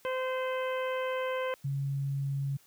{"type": "harmonic tone", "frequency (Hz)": 516, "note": "C5", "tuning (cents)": -24, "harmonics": [1, 2, 3, 4, 5, 6], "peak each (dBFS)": [-31, -37, -41, -43, -45, -47], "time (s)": [0.05, 1.54], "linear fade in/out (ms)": 0}
{"type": "tone", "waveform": "sine", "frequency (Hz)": 138.59, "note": "C#3", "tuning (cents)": 0, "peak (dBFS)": -29, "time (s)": [1.64, 2.57], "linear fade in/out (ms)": 10}
{"effects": ["white hiss -62 dBFS RMS until 2.66 s", "high-pass 60 Hz 12 dB/octave"]}